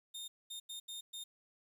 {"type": "tone bursts at uneven times", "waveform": "sawtooth", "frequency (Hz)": 3655, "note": "A#7", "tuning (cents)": -35, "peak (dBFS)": -40, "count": 5, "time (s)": [[0.14, 0.28], [0.5, 0.6], [0.69, 0.8], [0.88, 1.01], [1.13, 1.24]], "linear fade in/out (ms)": 10, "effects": ["11-bit"]}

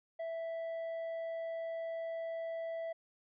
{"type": "tone with tanh clipping", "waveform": "sine", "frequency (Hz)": 659.3, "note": "E5", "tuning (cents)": 0, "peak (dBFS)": -38, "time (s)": [0.19, 2.93], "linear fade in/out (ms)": 10, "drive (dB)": 5, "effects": []}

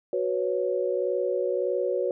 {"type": "chord", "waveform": "sine", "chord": "F# suspended fourth", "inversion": "none", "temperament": "just", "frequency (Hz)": [370, 493.3, 555], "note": ["F#4", "B4", "C#5"], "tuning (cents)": [0, -2, 2], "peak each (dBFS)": -28, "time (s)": [0.13, 2.11], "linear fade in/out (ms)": 2, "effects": []}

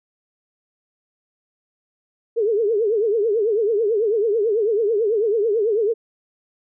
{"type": "tone with vibrato", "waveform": "sine", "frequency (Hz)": 432.4, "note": "A4", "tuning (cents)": -30, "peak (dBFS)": -16, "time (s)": [2.36, 5.94], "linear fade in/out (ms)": 20, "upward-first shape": "triangle", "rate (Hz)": 9.1, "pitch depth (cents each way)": 180, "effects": []}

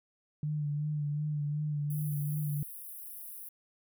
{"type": "tone with vibrato", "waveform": "sine", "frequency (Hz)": 148.7, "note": "D3", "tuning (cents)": 22, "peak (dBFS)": -30, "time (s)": [0.43, 2.63], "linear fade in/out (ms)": 2, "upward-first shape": "sine", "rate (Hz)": 2.7, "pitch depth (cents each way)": 34}
{"type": "high-pass noise", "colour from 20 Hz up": "white", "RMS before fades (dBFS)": -45, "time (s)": [1.9, 3.49], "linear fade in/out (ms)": 5, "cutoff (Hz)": 9800, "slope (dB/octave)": 96}
{"effects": []}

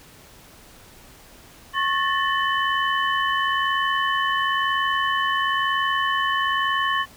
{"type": "tone cluster", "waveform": "sine", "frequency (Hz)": [1091, 1755, 1836, 3012], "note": ["C#6", "A6", "A#6", "F#7"], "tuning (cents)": [-28, -5, -27, 30], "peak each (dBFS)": [-22, -25, -30, -28], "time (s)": [1.73, 7.06], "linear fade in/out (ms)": 50, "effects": ["pink hiss -48 dBFS RMS until 7.16 s"]}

